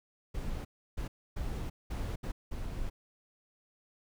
brown noise bursts at uneven times, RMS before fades -36 dBFS, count 6, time 0.34-0.65 / 0.97-1.08 / 1.36-1.7 / 1.9-2.16 / 2.23-2.32 / 2.51-2.9 s, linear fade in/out 10 ms, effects none

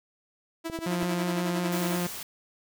sawtooth tone with tremolo, 329.1 Hz, E4, 3 cents flat, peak -26 dBFS, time 0.64-2.01 s, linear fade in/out 20 ms, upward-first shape sine, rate 11 Hz, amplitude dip 80%
clicks, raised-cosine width 2 ms, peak -23 dBFS, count 3, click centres 0.699 / 0.789 / 1.029 s
sawtooth tone with vibrato, 176.9 Hz, F3, 23 cents sharp, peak -23 dBFS, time 0.86-2.07 s, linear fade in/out 5 ms, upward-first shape square, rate 5.7 Hz, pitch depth 9 cents each way
white noise, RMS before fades -38 dBFS, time 1.72-2.23 s, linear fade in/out 2 ms
effects none

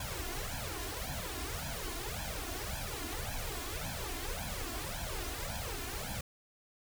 pink noise with flanger, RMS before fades -39 dBFS, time 0-6.21 s, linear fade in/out 5 ms, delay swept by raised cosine 1.2 to 2.9 ms, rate 1.8 Hz, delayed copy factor +1, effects none

